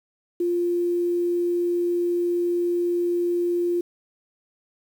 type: tone with quantisation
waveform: sine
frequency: 349.2 Hz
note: F4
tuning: in tune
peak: -20 dBFS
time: 0.4-3.81 s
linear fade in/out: 5 ms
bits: 8
effects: none